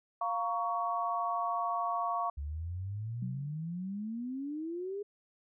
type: chord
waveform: sine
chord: Bb minor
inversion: second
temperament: just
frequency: 699.2 / 932.3 / 1118.8 Hz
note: F5 / Bb5 / Db6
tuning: +2 / 0 / +16 cents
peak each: -34 / -38 / -33 dBFS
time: 0.21-2.3 s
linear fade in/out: 5 ms
type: exponential sweep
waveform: sine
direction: up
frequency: 69.3 to 416.2 Hz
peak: -35 dBFS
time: 2.37-5.03 s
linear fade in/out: 10 ms
type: tone with exponential decay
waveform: sine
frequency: 186.4 Hz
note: F#3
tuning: 13 cents sharp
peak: -34 dBFS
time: 3.22-3.73 s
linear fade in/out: 5 ms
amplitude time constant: 110 ms
effects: none